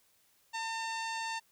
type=harmonic tone; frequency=903 Hz; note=A5; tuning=45 cents sharp; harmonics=1 / 2 / 3 / 4 / 5 / 6 / 7 / 8 / 9; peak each=-37 / -41 / -43 / -48 / -46 / -53 / -52 / -52 / -54 dBFS; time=0.53-1.4 s; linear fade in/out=20 ms; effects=white hiss -69 dBFS RMS until 1.51 s